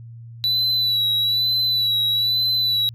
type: tone with vibrato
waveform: triangle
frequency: 3952 Hz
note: B7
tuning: in tune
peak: -16 dBFS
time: 0.44-2.89 s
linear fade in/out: 0 ms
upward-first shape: sine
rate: 1.1 Hz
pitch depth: 40 cents each way
effects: added 116 Hz sine -36 dBFS peak until 2.94 s